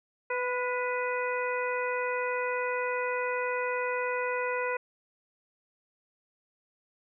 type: harmonic tone with a mistuned harmonic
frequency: 497.4 Hz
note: B4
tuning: 12 cents sharp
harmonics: 1 / 2 / 3 / 4 / 5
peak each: -31 / -34 / -36 / -37 / -38 dBFS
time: 0.3-4.77 s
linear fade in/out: 5 ms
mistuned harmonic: 3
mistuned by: -35 cents
effects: none